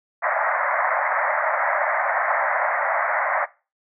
pink band-pass noise, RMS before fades -22 dBFS, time 0.22-3.46 s, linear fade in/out 20 ms, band 570 to 2100 Hz, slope 96 dB/octave, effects noise-tail reverb RT60 0.3 s tail -19 dB re dry

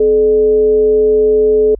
sine tone with frequency modulation, 428.7 Hz, A4, 45 cents flat, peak -7 dBFS, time 0-1.75 s, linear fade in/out 5 ms, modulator 172 Hz, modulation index 0.26, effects added 50 Hz sine -29 dBFS peak until 1.79 s

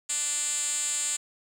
5% pulse tone with band-pass filter, 294.6 Hz, D4, 6 cents sharp, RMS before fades -29 dBFS, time 0.09-1.17 s, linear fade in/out 10 ms, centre 7200 Hz, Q 7.5, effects 9-bit

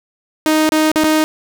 sawtooth tone with dropouts, 311.1 Hz, D#4, in tune, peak -7 dBFS, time 0.46-1.24 s, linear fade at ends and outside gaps 0 ms, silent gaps 0.691-0.721 / 0.916-0.958 / 1.037-1.043 s, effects none

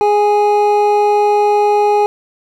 triangle tone pair together, 415.3 / 828.2 Hz, G#4 / G#5, 0 / -5 cents, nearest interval octave, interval 1195 cents, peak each -10 dBFS, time 0.01-2.06 s, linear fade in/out 0 ms, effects none

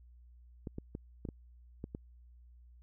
clicks, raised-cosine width 3 ms, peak -27 dBFS, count 7, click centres 0.672 / 0.784 / 0.951 / 1.252 / 1.288 / 1.841 / 1.949 s, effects added 60 Hz sine -55 dBFS peak until 2.82 s

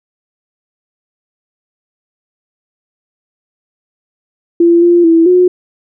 sine tone with pitch steps, 340.6 / 346.6 / 329.8 / 361.7 Hz, F4 / F4 / E4 / F#4, -43 / -13 / +1 / -39 cents, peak -4 dBFS, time 4.6-5.48 s, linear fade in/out 5 ms, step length 220 ms, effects none

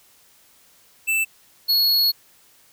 square tone pair in turn, 2650 / 4343 Hz, E7 / C#8, +9 / -36 cents, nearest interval major sixth, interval 855 cents, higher second, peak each -19 / -16 dBFS, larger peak second, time 1.07-1.25 / 1.68-2.12 s, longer second, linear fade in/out 20 ms, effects white hiss -55 dBFS RMS until 2.72 s

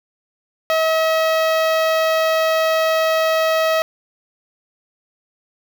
sawtooth tone with notch filter, 641 Hz, E5, 49 cents flat, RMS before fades -17 dBFS, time 0.7-3.82 s, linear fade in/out 0 ms, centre 8800 Hz, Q 0.63, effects none

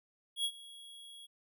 square tone with ADSR envelope, 3322 Hz, G#7, in tune, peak -30 dBFS, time 0.36-1.27 s, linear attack 84 ms, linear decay 65 ms, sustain -20 dB, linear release 20 ms, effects none

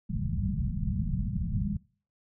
white low-pass noise, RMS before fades -30 dBFS, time 0.09-1.77 s, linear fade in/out 5 ms, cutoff 210 Hz, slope 96 dB/octave, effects noise-tail reverb RT60 0.4 s tail -21 dB re dry

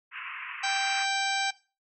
white band-pass noise, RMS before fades -39 dBFS, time 0.11-1.07 s, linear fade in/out 50 ms, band 1000 to 2800 Hz, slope 96 dB/octave
harmonic tone, 784 Hz, G5, in tune, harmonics 1 / 2 / 3 / 4 / 5 / 6 / 7 / 8 / 10, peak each -30 / -32 / -34 / -38 / -36 / -40 / -41 / -40 / -42 dBFS, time 0.63-1.51 s, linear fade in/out 10 ms
effects noise-tail reverb RT60 0.3 s tail -17 dB re dry

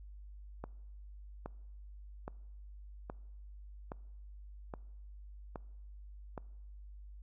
click train, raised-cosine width 1 ms, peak -27 dBFS, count 8, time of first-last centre 0.64-6.378 s, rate 1.22 Hz, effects noise-tail reverb RT60 1.0 s tail -23 dB re dry + added 50 Hz sine -48 dBFS peak until 7.22 s

